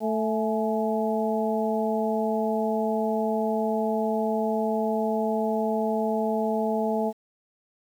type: harmonic tone with a mistuned harmonic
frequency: 220 Hz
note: A3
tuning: in tune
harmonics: 1 / 2 / 3 / 4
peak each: -27 / -28 / -28 / -31 dBFS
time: 0-7.13 s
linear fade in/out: 50 ms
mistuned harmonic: 4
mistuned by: -66 cents
effects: 9-bit

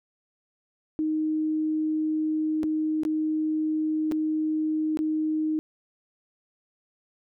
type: tone with dropouts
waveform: sine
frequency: 311.1 Hz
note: D#4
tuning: in tune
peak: -23 dBFS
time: 0.99-5.59 s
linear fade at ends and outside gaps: 0 ms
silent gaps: 2.632-2.639 / 3.034-3.051 / 4.114-4.12 / 4.972-4.99 s
effects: none

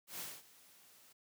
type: noise with ADSR envelope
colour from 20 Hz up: white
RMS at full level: -43 dBFS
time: 0.07-1.13 s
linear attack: 120 ms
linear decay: 230 ms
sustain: -20 dB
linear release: 10 ms
effects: high-pass 100 Hz 12 dB/octave

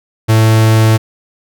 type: tone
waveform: 45% pulse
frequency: 110.7 Hz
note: A2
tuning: 11 cents sharp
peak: -6 dBFS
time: 0.28-0.98 s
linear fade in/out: 20 ms
effects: none

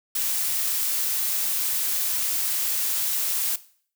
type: noise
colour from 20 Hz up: blue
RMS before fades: -25 dBFS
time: 0.15-3.56 s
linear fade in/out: 5 ms
effects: noise-tail reverb RT60 0.5 s tail -17 dB re dry

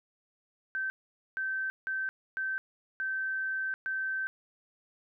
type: tone bursts at uneven times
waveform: sine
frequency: 1548 Hz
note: G6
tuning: 22 cents flat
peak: -30 dBFS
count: 6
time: 0.75-0.9 / 1.37-1.7 / 1.87-2.09 / 2.37-2.58 / 3-3.74 / 3.86-4.27 s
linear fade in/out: 0 ms
effects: none

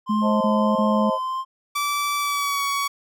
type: tone with vibrato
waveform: triangle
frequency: 1041 Hz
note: C6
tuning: 9 cents flat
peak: -22 dBFS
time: 0.06-1.45 s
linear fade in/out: 50 ms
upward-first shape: triangle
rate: 1.6 Hz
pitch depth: 26 cents each way
type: tone bursts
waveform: sine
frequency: 213 Hz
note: G#3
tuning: 44 cents sharp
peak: -19 dBFS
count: 3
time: 0.09-1.102 s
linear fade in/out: 10 ms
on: 320 ms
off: 26 ms
type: chord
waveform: sine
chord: A diminished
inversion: first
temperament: just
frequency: 528 / 633.6 / 880 Hz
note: C5 / Eb5 / A5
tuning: +16 / +31 / 0 cents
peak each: -25 / -25 / -28 dBFS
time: 0.21-1.19 s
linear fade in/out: 50 ms
type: tone with pitch glide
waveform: sawtooth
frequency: 1159 to 1124.1 Hz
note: D6 to C#6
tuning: -23 to +24 cents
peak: -18 dBFS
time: 1.75-2.88 s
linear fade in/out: 10 ms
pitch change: -53 cents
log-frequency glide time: 2.19-2.63 s
effects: none

